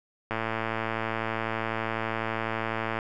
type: click train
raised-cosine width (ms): 0.5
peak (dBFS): -14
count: 301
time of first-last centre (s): 0.31-2.989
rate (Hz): 112
effects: none